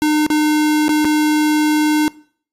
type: tone with dropouts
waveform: square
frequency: 303.7 Hz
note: D#4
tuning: 42 cents flat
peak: -13 dBFS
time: 0.02-2.08 s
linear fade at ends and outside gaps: 0 ms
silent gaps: 0.265-0.302 / 0.882-0.892 / 1.046-1.052 s
effects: noise-tail reverb RT60 0.5 s tail -21 dB re dry + resampled to 32000 Hz